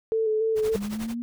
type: tone with vibrato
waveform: sine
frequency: 439 Hz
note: A4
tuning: 4 cents flat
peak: -21 dBFS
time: 0.12-0.76 s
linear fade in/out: 0 ms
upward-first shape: square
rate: 3.5 Hz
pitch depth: 24 cents each way
type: noise with tremolo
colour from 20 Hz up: pink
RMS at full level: -36 dBFS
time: 0.55-1.15 s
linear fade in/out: 50 ms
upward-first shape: triangle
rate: 11 Hz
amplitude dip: 95%
type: linear sweep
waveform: sine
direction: up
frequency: 197 to 240.6 Hz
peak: -28 dBFS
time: 0.75-1.22 s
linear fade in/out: 0 ms
effects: none